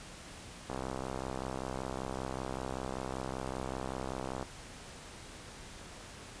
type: click train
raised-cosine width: 1 ms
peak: -23 dBFS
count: 244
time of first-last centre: 0.7-4.427 s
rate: 65.2 Hz
effects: pink hiss -49 dBFS RMS until 6.4 s + resampled to 22050 Hz